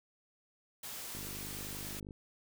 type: noise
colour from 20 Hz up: white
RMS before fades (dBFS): -44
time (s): 0.83-2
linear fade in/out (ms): 5
type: click train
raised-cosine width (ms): 3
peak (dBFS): -35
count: 49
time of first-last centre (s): 1.15-2.108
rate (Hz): 50.1
effects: none